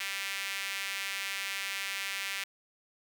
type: tone with high-pass filter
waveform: sawtooth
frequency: 196 Hz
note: G3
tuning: in tune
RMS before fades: -36 dBFS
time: 0-2.44 s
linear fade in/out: 5 ms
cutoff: 2200 Hz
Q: 2
effects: none